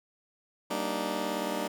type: chord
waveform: 15% pulse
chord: Eb major seventh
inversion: first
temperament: just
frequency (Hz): 194.45 / 233.3 / 291.7 / 311.1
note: G3 / Bb3 / D4 / Eb4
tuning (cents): -14 / +2 / -12 / 0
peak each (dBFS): -30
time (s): 0.7-1.68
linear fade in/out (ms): 10
effects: none